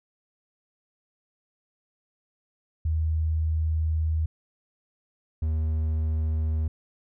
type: tone pair in turn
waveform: sine / triangle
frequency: 79.3 / 78.57 Hz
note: D#2 / D#2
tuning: +33 / +17 cents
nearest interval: unison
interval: 16 cents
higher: first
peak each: -22 / -21 dBFS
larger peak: second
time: 2.85-4.26 / 5.42-6.68 s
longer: first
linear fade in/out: 5 ms
effects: none